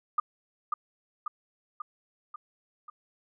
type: tone with echo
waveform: sine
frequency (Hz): 1216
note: D#6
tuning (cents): -40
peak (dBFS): -21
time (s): 0.18-0.2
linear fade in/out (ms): 5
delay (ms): 540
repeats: 5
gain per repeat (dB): -4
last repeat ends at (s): 2.9
effects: none